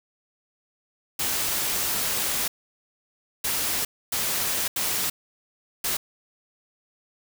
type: noise bursts at uneven times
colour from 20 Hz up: white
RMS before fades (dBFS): -26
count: 5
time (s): 1.19-2.48 / 3.44-3.85 / 4.12-4.68 / 4.76-5.1 / 5.84-5.97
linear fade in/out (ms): 5
effects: none